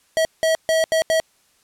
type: tone bursts at uneven times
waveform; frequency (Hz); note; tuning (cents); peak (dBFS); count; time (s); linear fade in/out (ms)
square; 644; E5; -41; -16; 5; 0.17-0.25 / 0.43-0.55 / 0.69-0.84 / 0.92-1.02 / 1.1-1.2; 0
effects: white hiss -60 dBFS RMS until 1.63 s + low-pass 11000 Hz 12 dB/octave